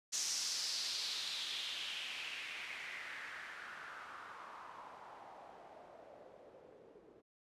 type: noise with low-pass filter sweep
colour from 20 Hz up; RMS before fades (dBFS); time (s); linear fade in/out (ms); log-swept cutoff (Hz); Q
blue; -45; 0.12-7.22; 20; 6200 to 390; 3.3
effects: resampled to 32000 Hz